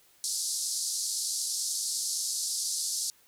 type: band-pass noise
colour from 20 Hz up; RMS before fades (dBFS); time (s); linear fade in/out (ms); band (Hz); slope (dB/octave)
pink; -32; 0.24-3.1; 0; 4400 to 11000; 48
effects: white hiss -62 dBFS RMS until 3.27 s